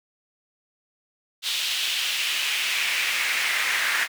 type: noise with high-pass filter sweep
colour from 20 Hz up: brown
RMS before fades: -25 dBFS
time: 1.42-4.08 s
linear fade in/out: 50 ms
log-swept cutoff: 3400 to 1800 Hz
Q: 2.5
effects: none